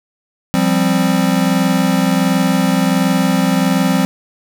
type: chord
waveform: square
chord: F suspended second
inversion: none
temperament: equal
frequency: 174.61 / 196 / 261.6 Hz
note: F3 / G3 / C4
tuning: 0 / 0 / 0 cents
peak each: -17 dBFS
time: 0.54-4.05 s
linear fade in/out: 0 ms
effects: none